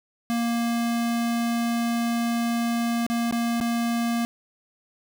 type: tone with dropouts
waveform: square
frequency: 234.1 Hz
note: A#3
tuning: 8 cents sharp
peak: -23 dBFS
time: 0.3-4.25 s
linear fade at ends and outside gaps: 0 ms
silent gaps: 3.065-3.1 / 3.311-3.325 / 3.602-3.611 s
effects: 9-bit